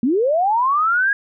sine linear sweep, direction up, 220 to 1661.2 Hz, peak -14 dBFS, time 0.03-1.13 s, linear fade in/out 2 ms, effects none

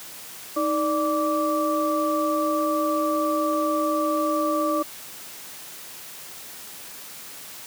sine tone cluster, 312.3 / 588 / 1163 Hz, D#4 / D5 / D6, +7 / +2 / -17 cents, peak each -25 dBFS, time 0.56-4.83 s, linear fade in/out 10 ms, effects white hiss -40 dBFS RMS until 7.66 s + high-pass 100 Hz 12 dB/octave

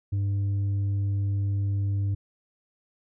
triangle tone with tanh clipping, 99.6 Hz, G2, 28 cents sharp, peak -24 dBFS, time 0.12-2.15 s, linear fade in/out 10 ms, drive 8 dB, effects none

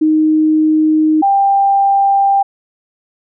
sine tone pair in turn, 311.1 / 791.4 Hz, D#4 / G5, 0 / +16 cents, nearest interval octave + major third, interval 1616 cents, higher second, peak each -8 dBFS, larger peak neither, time 0.01-1.22 / 1.22-2.43 s, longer neither, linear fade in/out 10 ms, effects none

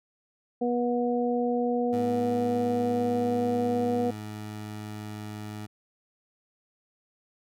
harmonic tone, 242.4 Hz, B3, 32 cents flat, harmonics 1 / 2 / 3, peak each -27 / -27 / -32 dBFS, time 0.61-4.11 s, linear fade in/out 10 ms
20% pulse tone with pitch glide, 106.9 to 105.79 Hz, A2 to G#2, -49 to +32 cents, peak -31 dBFS, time 1.92-5.67 s, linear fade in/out 20 ms, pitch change -19 cents, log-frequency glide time 2.37-5.46 s
effects none

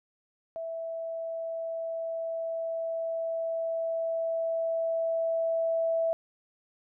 sine tone with level ramp, 658 Hz, E5, 3 cents flat, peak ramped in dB -33 to -24 dBFS, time 0.56-6.13 s, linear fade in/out 0 ms, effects none

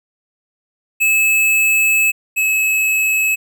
square tone pair in turn, 2600 / 2584 Hz, E7 / E7, -24 / -35 cents, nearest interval unison, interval 11 cents, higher first, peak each -12 / -14 dBFS, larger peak first, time 1-2.12 / 2.36-3.36 s, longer first, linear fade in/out 20 ms, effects none

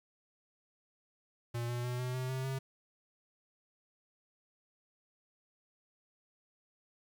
square tone with pitch steps, 118.7 / 121.05 / 123.46 / 125.9 / 128.4 / 130.95 / 133.54 Hz, A#2 / B2 / B2 / B2 / C3 / C3 / C3, +32 / -34 / 0 / +34 / -32 / +2 / +36 cents, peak -35 dBFS, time 1.54-2.59 s, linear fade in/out 10 ms, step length 150 ms, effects 11-bit

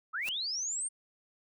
sine linear sweep, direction up, 1193 to 8870 Hz, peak -32 dBFS, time 0.13-0.89 s, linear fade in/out 20 ms
white noise with exponential growth, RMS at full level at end -37 dBFS, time 0.19-0.29 s, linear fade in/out 2 ms, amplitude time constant 20 ms
effects none

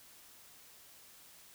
silence, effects white hiss -58 dBFS RMS until 1.54 s

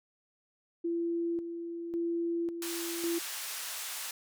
sine tone with tremolo, 338.6 Hz, E4, 46 cents sharp, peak -29 dBFS, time 0.84-3.19 s, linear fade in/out 10 ms, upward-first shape square, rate 0.91 Hz, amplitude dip 55%
white band-pass noise, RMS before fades -39 dBFS, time 2.62-4.11 s, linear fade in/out 2 ms, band 870 to 13000 Hz, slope 12 dB/octave
effects none

